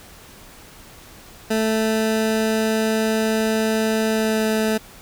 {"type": "tone with pitch glide", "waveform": "20% pulse", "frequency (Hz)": [220, 218.5], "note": ["A3", "A3"], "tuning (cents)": [0, -12], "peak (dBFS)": -13, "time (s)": [1.5, 4.78], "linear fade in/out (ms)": 10, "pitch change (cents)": -12, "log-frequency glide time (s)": [4.1, 4.43], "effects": ["pink hiss -44 dBFS RMS until 5.01 s"]}